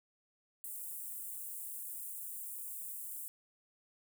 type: high-pass noise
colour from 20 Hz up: white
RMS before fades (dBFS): -44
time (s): 0.64-3.28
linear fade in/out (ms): 0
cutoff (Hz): 8100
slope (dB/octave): 48
effects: none